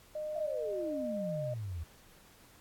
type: tone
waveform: sine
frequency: 611 Hz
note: D#5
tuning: 32 cents flat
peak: -35 dBFS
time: 0.15-1.54 s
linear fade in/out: 5 ms
type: exponential sweep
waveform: sine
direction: down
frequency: 692 to 76.9 Hz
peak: -36 dBFS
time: 0.35-1.84 s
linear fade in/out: 10 ms
effects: pink hiss -60 dBFS RMS until 2.6 s + AAC 64 kbps